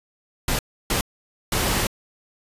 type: noise bursts at uneven times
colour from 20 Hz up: pink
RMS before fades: -22 dBFS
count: 3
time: 0.48-0.59 / 0.9-1.01 / 1.52-1.87 s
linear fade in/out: 2 ms
effects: resampled to 32000 Hz